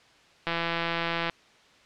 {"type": "click train", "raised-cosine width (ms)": 0.3, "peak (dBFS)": -12, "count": 140, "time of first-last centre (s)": [0.47, 1.297], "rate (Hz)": 168, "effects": ["white hiss -57 dBFS RMS until 1.85 s", "low-pass 4000 Hz 12 dB/octave"]}